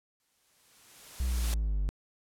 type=noise with exponential growth; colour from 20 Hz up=white; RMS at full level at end=-36 dBFS; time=0.2-1.54 s; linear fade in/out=1 ms; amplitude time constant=290 ms
type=linear sweep; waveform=triangle; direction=down; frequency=64 to 47 Hz; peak=-25 dBFS; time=1.2-1.89 s; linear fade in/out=0 ms
effects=low-pass 12000 Hz 12 dB/octave